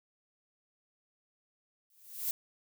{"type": "noise with exponential growth", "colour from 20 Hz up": "violet", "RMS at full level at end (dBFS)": -30, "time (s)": [1.9, 2.31], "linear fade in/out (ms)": 2, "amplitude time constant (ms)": 87, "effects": []}